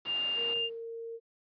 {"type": "low-pass noise", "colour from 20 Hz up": "pink", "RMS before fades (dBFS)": -44, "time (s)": [0.05, 0.54], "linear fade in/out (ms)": 2, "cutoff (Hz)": 3600, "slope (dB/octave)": 12}
{"type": "tone", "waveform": "sine", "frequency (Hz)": 2804, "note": "F7", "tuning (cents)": 6, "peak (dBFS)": -29, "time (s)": [0.05, 0.7], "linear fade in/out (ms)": 50}
{"type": "tone with pitch glide", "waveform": "sine", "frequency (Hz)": [466.2, 459], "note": ["A#4", "A#4"], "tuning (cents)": [0, -27], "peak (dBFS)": -37, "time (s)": [0.35, 1.2], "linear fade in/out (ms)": 50, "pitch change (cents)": -27, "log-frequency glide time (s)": [0.56, 0.63]}
{"type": "noise with exponential decay", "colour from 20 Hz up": "brown", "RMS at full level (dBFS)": -38, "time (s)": [0.55, 0.9], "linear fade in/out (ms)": 5, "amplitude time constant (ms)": 76}
{"effects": ["high-pass 300 Hz 12 dB/octave", "resampled to 11025 Hz"]}